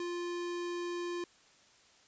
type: tone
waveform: square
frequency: 349.2 Hz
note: F4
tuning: in tune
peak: -36 dBFS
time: 0-1.24 s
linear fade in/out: 2 ms
effects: white hiss -63 dBFS RMS until 2.07 s + resampled to 16000 Hz